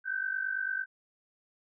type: tone pair together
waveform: sine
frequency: 1519 / 1568 Hz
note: F#6 / G6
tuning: +45 / 0 cents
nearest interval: minor second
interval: 55 cents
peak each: -33 / -33 dBFS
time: 0.04-0.86 s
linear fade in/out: 50 ms
effects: none